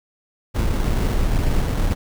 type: noise with sample-and-hold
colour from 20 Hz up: brown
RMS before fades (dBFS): -19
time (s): 0.54-1.95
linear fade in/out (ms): 20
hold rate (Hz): 2450
effects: none